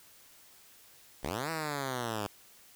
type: linear two-way sweep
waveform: 5% pulse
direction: up then down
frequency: 58.6 to 164.81 to 99.3 Hz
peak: -22 dBFS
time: 1.23-2.27 s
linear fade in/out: 5 ms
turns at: 1.5 s
effects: white hiss -58 dBFS RMS until 2.75 s